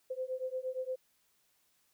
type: beating tone pair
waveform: sine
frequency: 511 / 519.6 Hz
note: C5 / C5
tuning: -41 / -12 cents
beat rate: 8.6 Hz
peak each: -38 / -38 dBFS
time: 0.1-0.96 s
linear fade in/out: 10 ms
effects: white hiss -73 dBFS RMS until 1.93 s